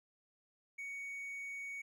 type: tone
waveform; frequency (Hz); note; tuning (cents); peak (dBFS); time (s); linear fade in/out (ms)
triangle; 2235; C#7; +14; -40; 0.78-1.82; 10
effects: none